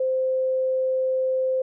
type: tone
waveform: sine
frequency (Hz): 520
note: C5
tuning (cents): -11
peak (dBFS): -20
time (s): 0-1.62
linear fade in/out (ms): 5
effects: none